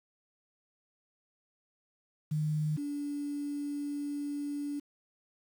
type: tone pair in turn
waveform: sine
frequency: 152.9 / 288.6 Hz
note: D#3 / D4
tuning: -30 / -30 cents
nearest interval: major seventh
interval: 1100 cents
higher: second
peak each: -28 / -33 dBFS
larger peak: first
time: 2.31-2.77 / 2.77-4.8 s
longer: second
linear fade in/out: 10 ms
effects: 9-bit